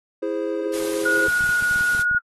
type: chord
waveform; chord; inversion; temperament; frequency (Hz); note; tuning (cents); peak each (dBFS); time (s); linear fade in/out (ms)
triangle; E augmented; none; equal with one note detuned; 329.6 / 413.9 / 523.3; E4 / G#4 / B#4; 0 / -6 / 0; -25; 0.22-1.28; 10
type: noise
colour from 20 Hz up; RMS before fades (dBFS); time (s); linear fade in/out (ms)
white; -33; 0.73-2.03; 10
type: tone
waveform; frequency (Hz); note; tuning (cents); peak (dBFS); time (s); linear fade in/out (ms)
sine; 1448; F#6; -38; -17; 1.05-2.19; 10
type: clicks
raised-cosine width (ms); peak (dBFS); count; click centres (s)
5; -26; 12; 1.285 / 1.409 / 1.441 / 1.492 / 1.625 / 1.712 / 1.76 / 1.809 / 1.949 / 1.995 / 2.113 / 2.148
effects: AAC 32 kbps